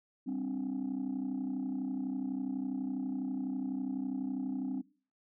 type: chord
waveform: sine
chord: G suspended fourth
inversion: none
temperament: equal with one note detuned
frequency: 198.05 / 261.6 / 293.7 Hz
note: G3 / C4 / D4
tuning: +18 / 0 / 0 cents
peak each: -39 / -33 / -38 dBFS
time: 0.26-4.82 s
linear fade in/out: 20 ms
effects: noise-tail reverb RT60 0.4 s tail -22 dB re dry + tanh soft clip ceiling -29 dBFS